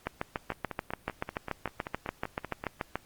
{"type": "two click trains", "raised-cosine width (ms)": 0.5, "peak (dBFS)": [-15, -20], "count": [21, 12], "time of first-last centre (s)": [[0.07, 2.956], [0.52, 2.639]], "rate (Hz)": [6.93, 5.19], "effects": ["pink hiss -60 dBFS RMS until 3.05 s", "Opus 48 kbps"]}